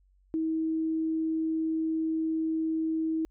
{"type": "tone", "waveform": "sine", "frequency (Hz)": 320.2, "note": "D#4", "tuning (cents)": 50, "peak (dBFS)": -26, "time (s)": [0.34, 3.25], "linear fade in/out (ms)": 0, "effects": ["added 47 Hz sine -61 dBFS peak until 3.3 s"]}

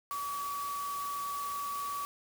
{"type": "tone in noise", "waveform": "sine", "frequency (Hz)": 1139, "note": "C#6", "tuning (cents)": 47, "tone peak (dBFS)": -34, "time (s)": [0.11, 2.05], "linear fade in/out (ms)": 0, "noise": "white", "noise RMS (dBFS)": -45, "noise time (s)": [0.11, 2.05], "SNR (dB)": 8, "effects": []}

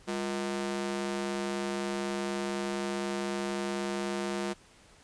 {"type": "ring-modulated tone", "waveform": "sawtooth", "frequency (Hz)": 277.2, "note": "C#4", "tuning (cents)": 0, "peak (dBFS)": -24, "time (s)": [0.07, 4.54], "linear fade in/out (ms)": 20, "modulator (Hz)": 76.6, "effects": ["pink hiss -58 dBFS RMS until 5.03 s", "resampled to 22050 Hz"]}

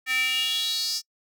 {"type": "tone with high-pass filter sweep", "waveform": "square", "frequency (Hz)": 257.9, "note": "C4", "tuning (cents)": -25, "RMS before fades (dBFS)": -26, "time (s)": [0.06, 1.02], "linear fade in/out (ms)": 50, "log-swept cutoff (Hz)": [2000, 5400], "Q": 6.4, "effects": ["noise-tail reverb RT60 0.1 s tail -26 dB re dry"]}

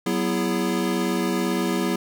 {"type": "tone cluster", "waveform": "square", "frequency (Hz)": [187.5, 245.1, 333.1, 411.3], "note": ["F#3", "B3", "E4", "G#4"], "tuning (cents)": [23, -13, 18, -17], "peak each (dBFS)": [-27, -28, -27, -30], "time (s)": [0.06, 1.96], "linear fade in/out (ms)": 5, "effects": []}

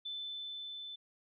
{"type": "tone with level ramp", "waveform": "sine", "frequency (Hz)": 3520, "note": "A7", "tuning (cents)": 0, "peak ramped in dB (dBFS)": [-38, -43], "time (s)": [0.05, 0.96], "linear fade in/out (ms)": 10, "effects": []}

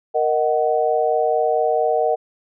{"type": "chord", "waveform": "sine", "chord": "D# minor", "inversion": "second", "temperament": "just", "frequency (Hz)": [466.7, 622.3, 746.7], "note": ["A#4", "D#5", "F#5"], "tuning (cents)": [2, 0, 16], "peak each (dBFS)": -20, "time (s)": [0.14, 2.16], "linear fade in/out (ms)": 20, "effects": []}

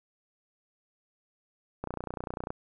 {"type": "click train", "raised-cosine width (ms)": 1, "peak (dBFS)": -20, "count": 21, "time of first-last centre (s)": [1.84, 2.504], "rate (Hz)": 30.1, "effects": []}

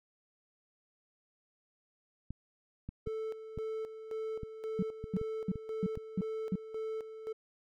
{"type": "clicks", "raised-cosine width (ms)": 5, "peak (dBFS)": -28, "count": 9, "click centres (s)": [2.306, 2.89, 3.073, 3.576, 4.433, 5.041, 5.214, 5.557, 5.974]}
{"type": "tone with tremolo", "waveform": "triangle", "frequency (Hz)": 440, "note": "A4", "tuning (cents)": 0, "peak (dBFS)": -33, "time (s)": [3.06, 7.33], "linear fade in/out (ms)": 10, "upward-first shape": "square", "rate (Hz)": 1.9, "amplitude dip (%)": 65}
{"type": "tone bursts", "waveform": "sine", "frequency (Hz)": 188.3, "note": "F#3", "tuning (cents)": 31, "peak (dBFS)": -28, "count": 6, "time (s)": [4.79, 6.556], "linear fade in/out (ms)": 2, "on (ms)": 36, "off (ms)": 310}
{"effects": []}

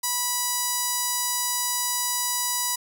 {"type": "tone with notch filter", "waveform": "5% pulse", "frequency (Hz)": 980, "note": "B5", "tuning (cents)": -14, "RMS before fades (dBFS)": -26, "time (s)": [0.03, 2.76], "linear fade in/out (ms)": 10, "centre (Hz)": 2600, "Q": 0.81, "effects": []}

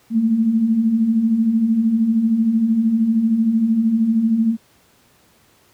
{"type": "beating tone pair", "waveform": "sine", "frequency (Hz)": [213.6, 226.6], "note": ["G#3", "A#3"], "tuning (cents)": [49, -49], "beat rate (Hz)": 13, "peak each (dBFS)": [-23, -14], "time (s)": [0.1, 4.57], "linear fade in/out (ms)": 50, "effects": ["pink hiss -55 dBFS RMS until 5.73 s", "high-pass 80 Hz 12 dB/octave"]}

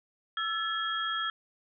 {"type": "tone cluster", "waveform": "sine", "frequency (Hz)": [1333, 1720, 3276], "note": ["E6", "A6", "G#7"], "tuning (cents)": [19, -40, -24], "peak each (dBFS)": [-32, -35, -34], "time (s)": [0.37, 1.3], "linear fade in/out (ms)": 2, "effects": []}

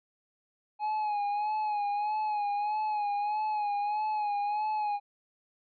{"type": "tone with vibrato", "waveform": "triangle", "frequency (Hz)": 837, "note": "G#5", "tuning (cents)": 13, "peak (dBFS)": -26, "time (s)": [0.79, 5], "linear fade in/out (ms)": 50, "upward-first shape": "sine", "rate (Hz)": 1.6, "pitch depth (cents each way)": 47, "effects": ["resampled to 11025 Hz"]}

